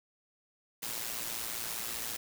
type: noise with amplitude modulation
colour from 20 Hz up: white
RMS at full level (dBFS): -35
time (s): 0.82-2.17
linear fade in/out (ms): 10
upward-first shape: sine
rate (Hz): 115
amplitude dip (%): 60
effects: none